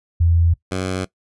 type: tone pair in turn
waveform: sine / 10% pulse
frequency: 84.2 / 93.12 Hz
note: E2 / F#2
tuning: +37 / +12 cents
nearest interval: major second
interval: 175 cents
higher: second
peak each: -12 / -13 dBFS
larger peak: first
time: 0.2-0.54 / 0.71-1.05 s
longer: neither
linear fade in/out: 10 ms
effects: noise-tail reverb RT60 0.1 s tail -19 dB re dry + resampled to 24000 Hz